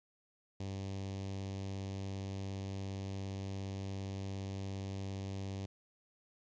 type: tone with notch filter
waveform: sawtooth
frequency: 97.3 Hz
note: G2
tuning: 12 cents flat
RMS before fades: -41 dBFS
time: 0.6-5.66 s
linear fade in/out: 5 ms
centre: 1400 Hz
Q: 0.84
effects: resampled to 16000 Hz + 12-bit